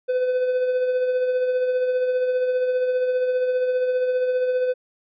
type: tone with tremolo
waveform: triangle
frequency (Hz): 505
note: B4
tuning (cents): +39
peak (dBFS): -15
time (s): 0.08-4.74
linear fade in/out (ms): 20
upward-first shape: triangle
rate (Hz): 15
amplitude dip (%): 45
effects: resampled to 11025 Hz